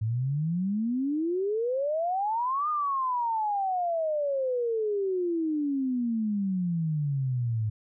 sine exponential two-way sweep, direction up then down, 105.8 to 1234 to 105.8 Hz, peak -25 dBFS, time 0.01-7.7 s, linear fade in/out 10 ms, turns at 2.69 s, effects none

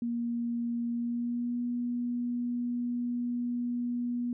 sine tone with pitch glide, 236.1 to 242 Hz, A#3 to B3, +22 to -35 cents, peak -29 dBFS, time 0.02-4.33 s, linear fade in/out 2 ms, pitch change +43 cents, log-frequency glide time 0.91-1.61 s, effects none

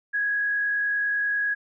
sine tone with frequency modulation, 1661.2 Hz, G#6, in tune, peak -22 dBFS, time 0.13-1.55 s, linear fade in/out 20 ms, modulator 49.8 Hz, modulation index 0.38, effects none

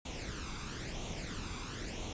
pink noise with flanger, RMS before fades -41 dBFS, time 0.05-2.13 s, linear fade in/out 5 ms, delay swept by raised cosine 0.3 to 0.84 ms, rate 1 Hz, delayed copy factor +0.6, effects resampled to 16000 Hz

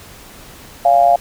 sine tone with amplitude modulation, 697 Hz, F5, 4 cents flat, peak -4 dBFS, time 0.85-1.16 s, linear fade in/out 5 ms, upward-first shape sine, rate 128 Hz, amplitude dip 80%, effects pink hiss -39 dBFS RMS until 1.2 s

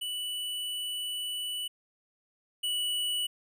square tone pair in turn, 2965 / 2950 Hz, F#7 / F#7, +3 / -6 cents, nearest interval unison, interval 9 cents, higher first, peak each -33 / -29 dBFS, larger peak second, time 0.01-1.68 / 2.63-3.27 s, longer first, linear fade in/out 10 ms, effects none

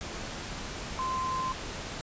sine tone in noise, 1039 Hz, C6, 12 cents flat, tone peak -29 dBFS, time 0.99-1.52 s, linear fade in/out 0 ms, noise pink, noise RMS -38 dBFS, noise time 0.01-2.01 s, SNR +6 dB, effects resampled to 16000 Hz

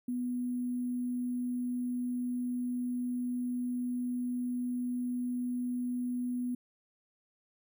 sine tone with sample-and-hold, 246.9 Hz, B3, in tune, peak -31 dBFS, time 0.08-6.55 s, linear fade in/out 5 ms, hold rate 11025 Hz, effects none

